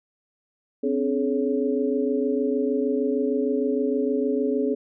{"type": "tone cluster", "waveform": "sine", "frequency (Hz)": [259.3, 285.8, 426.5, 557], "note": ["C4", "D4", "G#4", "C#5"], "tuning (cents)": [-15, -47, 46, 8], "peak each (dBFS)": [-25, -28, -24, -32], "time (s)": [0.83, 4.75], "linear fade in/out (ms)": 10, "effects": []}